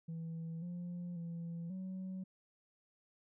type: tone with pitch steps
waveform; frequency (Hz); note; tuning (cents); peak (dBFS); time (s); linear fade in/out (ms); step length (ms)
sine; 164.2 / 175.6 / 168.6 / 187.4; E3 / F3 / E3 / F#3; -6 / +10 / +39 / +22; -38; 0.08-2.24; 10; 540
effects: tanh soft clip ceiling -39 dBFS